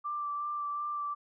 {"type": "tone with vibrato", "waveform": "sine", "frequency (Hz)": 1174.7, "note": "D6", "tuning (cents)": 0, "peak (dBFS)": -32, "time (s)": [0.04, 1.15], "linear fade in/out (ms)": 20, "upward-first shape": "sine", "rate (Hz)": 2.7, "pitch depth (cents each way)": 15, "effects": []}